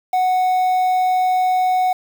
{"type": "tone with quantisation", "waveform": "triangle", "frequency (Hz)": 739, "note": "F#5", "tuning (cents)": -2, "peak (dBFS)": -12, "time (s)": [0.13, 1.93], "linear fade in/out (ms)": 5, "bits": 6, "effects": []}